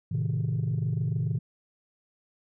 sine chord, A diminished, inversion none, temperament equal with one note detuned, 110 / 130.81 / 157.46 Hz, A2 / C3 / Eb3, 0 / 0 / +21 cents, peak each -28 dBFS, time 0.11-1.39 s, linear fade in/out 10 ms, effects tanh soft clip ceiling -21 dBFS

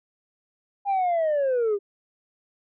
sine linear sweep, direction down, 813 to 392 Hz, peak -18 dBFS, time 0.85-1.79 s, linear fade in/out 50 ms, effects tanh soft clip ceiling -19 dBFS

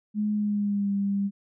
sine tone with pitch glide, 210.3 to 199.3 Hz, G#3 to G3, +22 to +29 cents, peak -23 dBFS, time 0.14-1.31 s, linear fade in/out 50 ms, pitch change -93 cents, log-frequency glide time 0.33-0.92 s, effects none

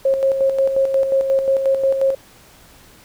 sine tone with tremolo, 539 Hz, C#5, 49 cents flat, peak -12 dBFS, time 0.05-2.15 s, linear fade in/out 5 ms, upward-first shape square, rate 5.6 Hz, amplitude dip 50%, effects pink hiss -47 dBFS RMS until 3.04 s

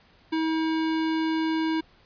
square tone, 320 Hz, D#4, 49 cents sharp, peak -24 dBFS, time 0.32-1.81 s, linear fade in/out 10 ms, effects pink hiss -58 dBFS RMS until 2.05 s + resampled to 11025 Hz

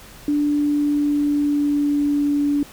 sine tone with pitch glide, 293 to 288.5 Hz, D4 to D4, -4 to -31 cents, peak -16 dBFS, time 0.28-2.63 s, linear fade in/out 2 ms, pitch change -27 cents, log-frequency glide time 0.45-2.49 s, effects added 41 Hz sine -48 dBFS peak until 2.72 s + pink hiss -43 dBFS RMS until 2.72 s

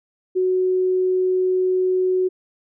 sine tone, 370 Hz, F#4, in tune, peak -16 dBFS, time 0.35-2.29 s, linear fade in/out 20 ms, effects none

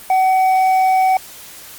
sine tone with hard clipping, 754 Hz, F#5, 32 cents sharp, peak -12 dBFS, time 0.1-1.17 s, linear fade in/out 2 ms, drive 4 dB, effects white hiss -37 dBFS RMS until 1.78 s + Opus 32 kbps

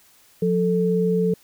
sine tone pair together, 178.4 / 440.8 Hz, F3 / A4, +37 / +3 cents, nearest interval octave + major third, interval 1566 cents, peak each -20 dBFS, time 0.42-1.34 s, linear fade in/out 5 ms, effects white hiss -55 dBFS RMS until 1.43 s

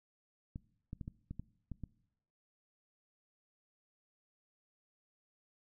clicks, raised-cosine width 5 ms, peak -30 dBFS, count 8, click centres 0.559 / 0.931 / 1.012 / 1.079 / 1.31 / 1.396 / 1.717 / 1.837 s, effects noise-tail reverb RT60 0.8 s tail -21 dB re dry

